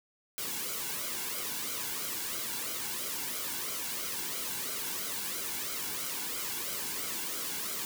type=noise with flanger; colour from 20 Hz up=white; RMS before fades=-36 dBFS; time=0.38-7.85 s; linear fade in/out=0 ms; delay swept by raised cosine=1.1 to 1.64 ms; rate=3 Hz; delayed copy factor=-0.65; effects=none